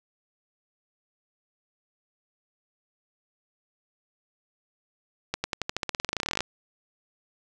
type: accelerating click train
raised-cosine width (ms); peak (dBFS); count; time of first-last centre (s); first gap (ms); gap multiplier
0.2; -10; 24; 5.34-6.406; 100; 0.92
effects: none